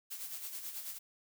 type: noise with tremolo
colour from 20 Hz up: blue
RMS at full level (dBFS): -41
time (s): 0.1-0.99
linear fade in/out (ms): 20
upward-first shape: sine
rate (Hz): 9.2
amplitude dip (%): 55
effects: none